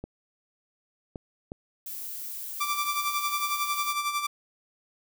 clicks, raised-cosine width 2 ms, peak -23 dBFS, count 3, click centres 0.04 / 1.158 / 1.519 s
violet noise, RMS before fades -37 dBFS, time 1.86-3.93 s, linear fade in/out 5 ms
sawtooth tone with tremolo, 1173 Hz, D6, 2 cents flat, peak -21 dBFS, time 2.6-4.27 s, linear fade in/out 10 ms, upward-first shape sine, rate 11 Hz, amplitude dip 60%
effects none

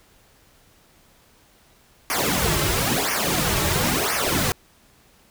pink noise with flanger, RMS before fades -22 dBFS, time 2.1-4.52 s, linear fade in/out 0 ms, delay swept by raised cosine 0.25 to 4.15 ms, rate 0.98 Hz, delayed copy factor -0.9, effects pink hiss -56 dBFS RMS until 5.3 s

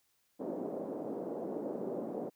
white band-pass noise, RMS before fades -39 dBFS, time 0.39-2.3 s, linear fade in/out 20 ms, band 210 to 550 Hz, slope 24 dB/octave, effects white hiss -75 dBFS RMS until 2.35 s

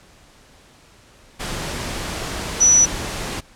sine tone in noise, 5920 Hz, F#8, in tune, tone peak -9 dBFS, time 2.6-2.86 s, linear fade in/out 20 ms, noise pink, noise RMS -27 dBFS, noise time 1.39-3.41 s, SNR +15 dB, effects pink hiss -50 dBFS RMS until 3.55 s + low-pass 9000 Hz 12 dB/octave

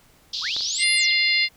pink band-pass noise, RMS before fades -29 dBFS, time 0.33-0.84 s, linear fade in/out 5 ms, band 3500 to 5100 Hz, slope 48 dB/octave
sine linear two-way sweep, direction up then down, 829 to 10548 to 1969 Hz, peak -26 dBFS, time 0.41-1.14 s, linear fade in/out 50 ms, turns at 0.93 s
clicks, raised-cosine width 0.5 ms, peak -22 / -27 dBFS, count 2, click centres 0.565 / 0.608 s
harmonic tone, 698.5 Hz, F5, in tune, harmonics 3 / 4 / 5 / 6 / 7, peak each -20 / -26 / -28 / -23 / -27 dBFS, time 0.78-1.49 s, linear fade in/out 50 ms
effects pink hiss -56 dBFS RMS until 1.56 s

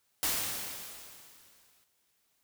white noise with exponential decay, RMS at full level -29 dBFS, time 0.23-1.84 s, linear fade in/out 0 ms, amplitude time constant 350 ms, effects white hiss -74 dBFS RMS until 2.43 s

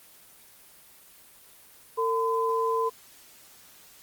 sine tone pair together, 452.7 / 1016.3 Hz, A4 / B5, +49 / +49 cents, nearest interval octave + major second, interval 1400 cents, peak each -26 dBFS, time 1.97-2.9 s, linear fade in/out 20 ms, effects white hiss -53 dBFS RMS until 4.02 s + Opus 24 kbps

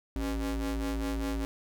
40% pulse ring-modulated tone, 111 Hz, A2, 16 cents sharp, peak -26 dBFS, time 0.16-1.45 s, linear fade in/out 0 ms, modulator 164 Hz, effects none

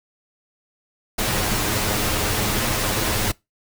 pink noise with comb filter, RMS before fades -22 dBFS, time 1.18-3.32 s, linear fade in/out 10 ms, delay 9.5 ms, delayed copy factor +0.6, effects noise-tail reverb RT60 0.2 s tail -23 dB re dry

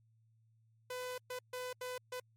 sawtooth tone bursts at uneven times, 502 Hz, B4, 28 cents sharp, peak -36 dBFS, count 5, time 0.9-1.18 / 1.3-1.39 / 1.53-1.73 / 1.81-1.98 / 2.12-2.2 s, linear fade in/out 5 ms, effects added 112 Hz sine -67 dBFS peak until 2.36 s + MP3 64 kbps

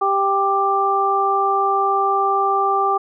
harmonic tone, 393.5 Hz, G4, 7 cents sharp, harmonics 1 / 2 / 3, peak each -22 / -19 / -18 dBFS, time 0.01-2.98 s, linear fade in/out 10 ms, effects none

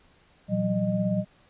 sine tone cluster, 118.1 / 172.1 / 189.1 / 614 Hz, A#2 / F3 / F#3 / D#5, +23 / -25 / +38 / -23 cents, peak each -31 / -31 / -25 / -30 dBFS, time 0.48-1.25 s, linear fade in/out 50 ms, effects pink hiss -60 dBFS RMS until 1.49 s + resampled to 8000 Hz

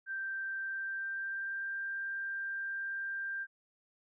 sine tone with pitch glide, 1568 to 1585.3 Hz, G6 to G6, 0 to +19 cents, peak -35 dBFS, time 0.06-3.47 s, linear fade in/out 50 ms, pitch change +19 cents, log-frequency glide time 0.61-1.76 s, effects none

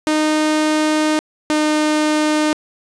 sawtooth tone pair in turn, 307.8 / 305 Hz, D#4 / D#4, -19 / -34 cents, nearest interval unison, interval 15 cents, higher first, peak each -10 dBFS, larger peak neither, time 0.07-1.19 / 1.5-2.53 s, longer first, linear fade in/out 0 ms, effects resampled to 22050 Hz + 8-bit

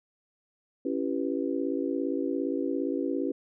sine chord, C# half-diminished seventh, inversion none, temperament equal with one note detuned, 277.2 / 334.6 / 392 / 493.9 Hz, C#4 / E4 / G4 / B4, 0 / +26 / 0 / 0 cents, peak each -30 / -32 / -34 / -35 dBFS, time 0.85-3.32 s, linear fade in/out 5 ms, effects none

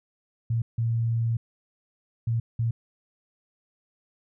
sine tone bursts at uneven times, 115.3 Hz, A#2, 19 cents flat, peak -22 dBFS, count 4, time 0.5-0.62 / 0.78-1.37 / 2.27-2.4 / 2.59-2.71 s, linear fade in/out 5 ms, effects none

